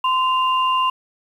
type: tone pair together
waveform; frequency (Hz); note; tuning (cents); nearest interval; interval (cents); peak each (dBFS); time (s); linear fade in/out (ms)
sine; 1033.4 / 2794; C6 / F7; -22 / 0; octave + perfect fourth; 1722; -16 / -24; 0.04-0.9; 5
effects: 8-bit